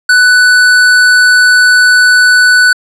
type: tone with hard clipping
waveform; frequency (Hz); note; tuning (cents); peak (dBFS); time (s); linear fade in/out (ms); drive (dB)
sine; 1490; F#6; +12; -5; 0.09-2.73; 5; 14
effects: low-pass 11000 Hz 12 dB/octave